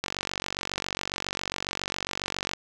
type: click train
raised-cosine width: 0.2 ms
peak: -11 dBFS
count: 119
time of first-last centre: 0.04-2.535 s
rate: 47.3 Hz
effects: none